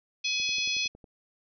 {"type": "harmonic tone", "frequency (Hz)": 844, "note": "G#5", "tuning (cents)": 28, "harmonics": [3, 4, 5, 6, 7], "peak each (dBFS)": [-30, -32, -34, -36, -37], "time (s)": [0.24, 0.88], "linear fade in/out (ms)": 10}
{"type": "click train", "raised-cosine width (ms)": 2, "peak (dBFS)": -36, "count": 8, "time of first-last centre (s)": [0.4, 1.042], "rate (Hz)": 10.9}
{"effects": []}